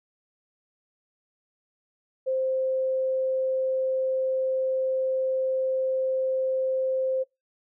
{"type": "tone", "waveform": "sine", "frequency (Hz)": 523.3, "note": "C5", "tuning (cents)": 0, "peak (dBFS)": -23, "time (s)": [2.26, 7.24], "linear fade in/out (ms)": 20, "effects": ["noise-tail reverb RT60 0.2 s tail -24 dB re dry"]}